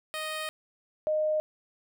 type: tone pair in turn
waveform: 10% pulse / sine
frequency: 622.3 / 616.2 Hz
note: D#5 / D#5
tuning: 0 / -17 cents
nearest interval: unison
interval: 17 cents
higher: first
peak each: -24 dBFS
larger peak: neither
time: 0.14-0.49 / 1.07-1.4 s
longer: first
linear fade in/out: 0 ms
effects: none